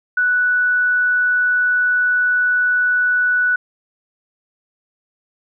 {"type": "tone", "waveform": "sine", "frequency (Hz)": 1480, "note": "F#6", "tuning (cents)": 0, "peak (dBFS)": -13, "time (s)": [0.17, 3.56], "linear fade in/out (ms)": 5, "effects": []}